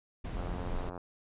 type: noise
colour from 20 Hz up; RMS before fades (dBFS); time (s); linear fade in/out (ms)
brown; -36; 0.24-0.9; 10
type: click train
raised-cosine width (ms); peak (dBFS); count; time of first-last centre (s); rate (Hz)
1; -28; 55; 0.37-0.977; 88.9
effects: resampled to 8000 Hz